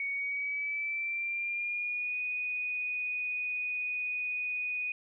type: tone with pitch glide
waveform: sine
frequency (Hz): 2234 to 2479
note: C#7 to D#7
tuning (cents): +13 to -7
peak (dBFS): -31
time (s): 0-4.92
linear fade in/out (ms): 2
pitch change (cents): +180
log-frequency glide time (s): 0.11-2.2
effects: none